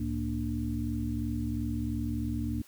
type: tone cluster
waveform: sine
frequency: 67.7 / 110.3 / 232.4 / 295.5 Hz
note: C#2 / A2 / A#3 / D4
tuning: -40 / +5 / -5 / +11 cents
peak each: -35 / -35 / -34 / -36 dBFS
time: 0-2.62 s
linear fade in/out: 5 ms
effects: white hiss -58 dBFS RMS until 2.67 s